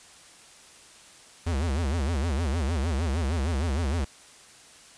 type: tone with vibrato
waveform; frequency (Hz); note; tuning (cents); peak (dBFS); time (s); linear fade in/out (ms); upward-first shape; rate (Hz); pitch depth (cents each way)
square; 76; D#2; -40; -25; 1.46-4.05; 10; sine; 6.5; 250
effects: white hiss -51 dBFS RMS until 4.97 s + resampled to 22050 Hz